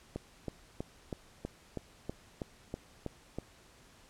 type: click train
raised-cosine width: 2 ms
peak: -23 dBFS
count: 11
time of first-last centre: 0.16-3.386 s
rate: 3.1 Hz
effects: pink hiss -60 dBFS RMS until 4.09 s + low-pass 10000 Hz 12 dB/octave